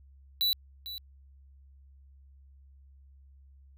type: tone with echo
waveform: square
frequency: 3951 Hz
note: B7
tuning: in tune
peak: -25 dBFS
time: 0.41-0.53 s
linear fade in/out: 0 ms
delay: 450 ms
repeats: 1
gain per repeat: -13 dB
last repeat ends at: 0.98 s
effects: added 68 Hz sine -53 dBFS peak until 3.77 s